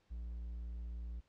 triangle tone, 58.27 Hz, A#1, in tune, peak -39 dBFS, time 0.1-1.21 s, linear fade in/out 20 ms, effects pink hiss -75 dBFS RMS until 1.28 s + low-pass 5000 Hz 12 dB/octave

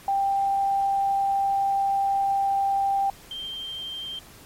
sine tone pair in turn, 789 / 3156 Hz, G5 / G7, +11 / +11 cents, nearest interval 2 octaves, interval 2400 cents, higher second, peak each -20 / -31 dBFS, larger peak first, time 0.08-3.1 / 3.31-4.19 s, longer first, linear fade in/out 2 ms, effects pink hiss -48 dBFS RMS until 4.45 s + MP3 64 kbps

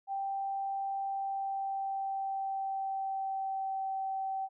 sine tone with pitch glide, 784 to 771.4 Hz, G5 to G5, 0 to -28 cents, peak -32 dBFS, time 0.07-4.49 s, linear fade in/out 50 ms, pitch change -28 cents, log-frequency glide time 1.05-3.94 s, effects none

